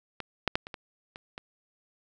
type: clicks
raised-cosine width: 0.3 ms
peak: -19 / -8 / -9 / -24 / -22 / -25 / -22 dBFS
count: 7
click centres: 0.203 / 0.477 / 0.555 / 0.669 / 0.742 / 1.159 / 1.379 s
effects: none